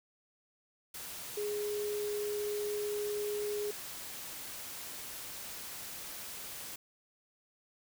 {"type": "tone in noise", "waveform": "sine", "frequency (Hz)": 415.9, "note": "G#4", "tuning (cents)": 2, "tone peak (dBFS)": -33, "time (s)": [1.37, 3.71], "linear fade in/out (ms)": 5, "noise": "white", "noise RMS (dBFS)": -44, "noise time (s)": [0.94, 6.76], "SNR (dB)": 8, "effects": []}